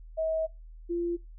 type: tone pair in turn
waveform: sine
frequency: 640 / 344.2 Hz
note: D#5 / F4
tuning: +49 / -25 cents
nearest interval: major seventh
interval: 1074 cents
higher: first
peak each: -26 / -27 dBFS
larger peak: first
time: 0.17-0.47 / 0.89-1.17 s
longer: first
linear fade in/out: 20 ms
effects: noise-tail reverb RT60 0.2 s tail -19 dB re dry + added 40 Hz sine -44 dBFS peak until 1.38 s